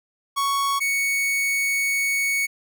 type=tone pair in turn; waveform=45% pulse; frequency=1112 / 2224 Hz; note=C#6 / C#7; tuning=+5 / +5 cents; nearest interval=octave; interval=1200 cents; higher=second; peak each=-20 dBFS; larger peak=neither; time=0.36-0.8 / 0.8-2.47 s; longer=second; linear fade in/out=20 ms; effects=none